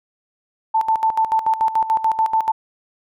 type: tone with tremolo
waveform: sine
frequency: 886 Hz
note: A5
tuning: 12 cents sharp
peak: -13 dBFS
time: 0.74-2.52 s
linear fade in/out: 10 ms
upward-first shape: square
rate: 6.9 Hz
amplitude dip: 75%
effects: none